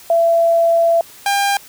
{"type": "tone pair in turn", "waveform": ["sine", "sawtooth"], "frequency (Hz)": [671, 800.7], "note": ["E5", "G5"], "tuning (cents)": [31, 37], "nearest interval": "minor third", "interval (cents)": 306, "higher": "second", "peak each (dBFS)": -10, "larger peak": "neither", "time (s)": [[0.1, 1.01], [1.26, 1.57]], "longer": "first", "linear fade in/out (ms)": 2, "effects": ["white hiss -41 dBFS RMS until 1.68 s"]}